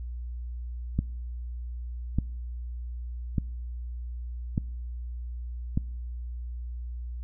click train, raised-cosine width 5 ms, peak -12 dBFS, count 5, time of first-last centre 0.99-5.775 s, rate 0.836 Hz, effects noise-tail reverb RT60 0.9 s tail -26 dB re dry + added 60 Hz sine -33 dBFS peak until 7.23 s

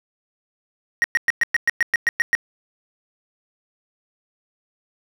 triangle tone bursts, 1880 Hz, A#6, 14 cents sharp, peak -12 dBFS, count 11, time 1.02-2.351 s, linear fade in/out 0 ms, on 21 ms, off 110 ms, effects none

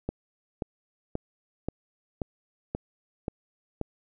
click train, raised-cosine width 2 ms, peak -16 dBFS, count 8, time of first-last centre 0.09-3.813 s, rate 1.88 Hz, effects none

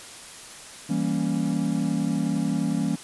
triangle chord, E diminished seventh, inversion none, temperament equal, 164.81 / 196 / 233.1 / 277.2 Hz, E3 / G3 / Bb3 / Db4, 0 / 0 / 0 / 0 cents, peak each -26 dBFS, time 0.89-2.96 s, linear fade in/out 10 ms, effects white hiss -42 dBFS RMS until 3.03 s + resampled to 24000 Hz

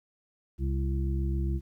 harmonic tone, 67.3 Hz, C2, 49 cents sharp, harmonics 1 / 2 / 3 / 5, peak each -27 / -34 / -38 / -38 dBFS, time 0.58-1.61 s, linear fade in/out 50 ms, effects 11-bit

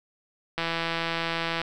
click train, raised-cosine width 0.3 ms, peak -12 dBFS, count 173, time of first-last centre 0.58-1.616 s, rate 166 Hz, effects none

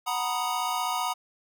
square chord, B major seventh, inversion second, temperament equal, 740 / 932.3 / 987.8 / 1244.5 Hz, F#5 / A#5 / B5 / D#6, 0 / 0 / 0 / 0 cents, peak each -33 dBFS, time 0.06-1.14 s, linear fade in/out 20 ms, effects none

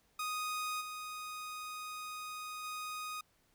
sawtooth tone with level steps, 1244.5 Hz, D#6, in tune, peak -32 / -38 / -36 dBFS, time 0.19-3.21 s, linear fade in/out 5 ms, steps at 0.8 / 2.63 s, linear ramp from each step 20 ms, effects pink hiss -72 dBFS RMS until 3.54 s

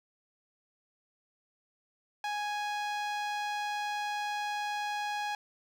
sawtooth tone, 830.6 Hz, G#5, in tune, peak -28 dBFS, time 2.24-5.35 s, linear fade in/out 2 ms, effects low-pass 5000 Hz 12 dB/octave + 10-bit

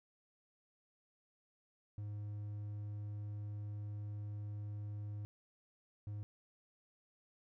triangle tone bursts at uneven times, 103.9 Hz, G#2, 1 cent sharp, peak -39 dBFS, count 2, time 1.98-5.25 / 6.07-6.23 s, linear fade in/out 0 ms, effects none

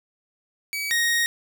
sawtooth tone pair in turn, 2280 / 1870.9 Hz, C#7 / A#6, +48 / +6 cents, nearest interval minor third, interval 342 cents, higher first, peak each -23 / -16 dBFS, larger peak second, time 0.73-0.91 / 0.91-1.26 s, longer second, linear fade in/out 0 ms, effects none

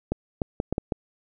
clicks, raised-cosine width 2 ms, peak -11 dBFS, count 6, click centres 0.12 / 0.418 / 0.601 / 0.726 / 0.781 / 0.922 s, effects none

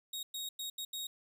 sawtooth tone bursts at uneven times, 3763 Hz, A#7, 16 cents sharp, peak -35 dBFS, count 5, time 0.13-0.23 / 0.34-0.49 / 0.59-0.7 / 0.78-0.85 / 0.93-1.07 s, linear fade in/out 5 ms, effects none

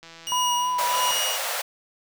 click train, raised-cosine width 0.2 ms, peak -27 dBFS, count 195, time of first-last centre 0.03-1.206 s, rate 165 Hz
25% pulse tone with tremolo, 2880 Hz, F#7, 47 cents flat, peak -20 dBFS, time 0.27-1.37 s, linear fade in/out 0 ms, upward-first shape sine, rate 1.4 Hz, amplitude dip 90%
sine tone with vibrato, 987.8 Hz, B5, in tune, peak -22 dBFS, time 0.32-1.11 s, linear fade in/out 0 ms, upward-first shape triangle, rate 3.3 Hz, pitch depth 27 cents each way
pink high-pass noise, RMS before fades -28 dBFS, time 0.78-1.62 s, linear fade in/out 10 ms, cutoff 490 Hz, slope 96 dB/octave
effects none

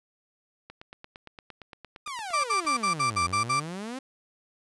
click train, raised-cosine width 0.3 ms, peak -27 dBFS, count 24, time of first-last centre 0.7-3.338 s, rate 8.72 Hz
sawtooth exponential two-way sweep, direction down then up, 1244.5 to 82.8 to 272.3 Hz, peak -30 dBFS, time 2.06-3.99 s, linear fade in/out 5 ms, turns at 3.24 s
35% pulse tone bursts, 1174.7 Hz, D6, in tune, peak -21 dBFS, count 8, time 2.33-3.602 s, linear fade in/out 10 ms, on 110 ms, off 56 ms
effects resampled to 24000 Hz

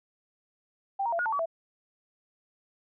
sine tone with pitch steps, 786 / 936 / 678 / 1443 / 888 / 1140 / 660 Hz, G5 / A#5 / E5 / F#6 / A5 / C#6 / E5, +4 / +7 / +49 / -44 / +16 / +48 / +2 cents, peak -26 dBFS, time 0.99-1.459 s, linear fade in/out 10 ms, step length 67 ms, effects none

